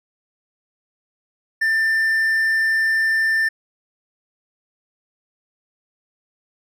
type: tone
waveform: triangle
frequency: 1786 Hz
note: A6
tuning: 25 cents sharp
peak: -14 dBFS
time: 1.61-3.49 s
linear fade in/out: 10 ms
effects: none